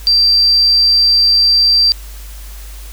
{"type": "tone", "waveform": "sine", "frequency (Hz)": 4699, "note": "D8", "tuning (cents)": 0, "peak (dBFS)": -7, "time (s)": [0.07, 1.92], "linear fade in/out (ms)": 0, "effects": ["added 50 Hz sine -28 dBFS peak until 2.92 s", "white hiss -38 dBFS RMS until 2.92 s"]}